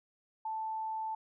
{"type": "tone", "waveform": "sine", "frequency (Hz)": 880, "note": "A5", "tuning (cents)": 0, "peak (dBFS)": -34, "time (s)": [0.45, 1.15], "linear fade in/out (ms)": 5, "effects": []}